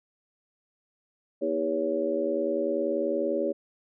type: harmonic tone with a mistuned harmonic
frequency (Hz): 80.2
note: E2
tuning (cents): -47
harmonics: 3 / 4 / 5 / 6 / 7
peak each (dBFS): -35 / -31 / -30 / -38 / -28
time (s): 1.41-3.53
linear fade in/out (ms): 20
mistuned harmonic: 6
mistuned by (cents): +34
effects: none